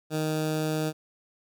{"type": "tone with notch filter", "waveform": "15% pulse", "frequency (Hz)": 155.56, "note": "D#3", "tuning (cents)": 0, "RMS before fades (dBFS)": -28, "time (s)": [0.1, 0.93], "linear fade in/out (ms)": 50, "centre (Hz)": 2000, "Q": 1.6, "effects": []}